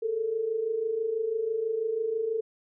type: tone pair together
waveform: sine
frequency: 424.3 / 450.4 Hz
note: G#4 / A4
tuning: +37 / +40 cents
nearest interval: minor second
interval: 103 cents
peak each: -33 / -27 dBFS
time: 0.02-2.41 s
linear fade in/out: 10 ms
effects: none